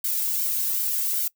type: noise with flanger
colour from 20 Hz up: violet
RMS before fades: -25 dBFS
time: 0.04-1.28 s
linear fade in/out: 5 ms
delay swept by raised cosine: 1.3 to 1.9 ms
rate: 2.6 Hz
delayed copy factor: +0.7
effects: noise-tail reverb RT60 0.1 s tail -22 dB re dry